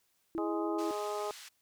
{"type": "tone", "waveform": "sine", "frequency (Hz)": 329.8, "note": "E4", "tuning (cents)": 1, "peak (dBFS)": -33, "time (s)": [0.35, 0.91], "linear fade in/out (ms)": 0}
{"type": "harmonic tone", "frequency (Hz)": 208.1, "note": "G#3", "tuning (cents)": 4, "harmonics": [2, 3, 4, 5, 6], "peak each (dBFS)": [-37, -40, -40, -45, -42], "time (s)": [0.38, 1.31], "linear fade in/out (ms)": 0}
{"type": "band-pass noise", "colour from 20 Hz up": "white", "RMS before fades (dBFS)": -50, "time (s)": [0.78, 1.49], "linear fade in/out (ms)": 10, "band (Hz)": [1400, 6400], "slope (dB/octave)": 12}
{"effects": ["white hiss -74 dBFS RMS until 1.61 s"]}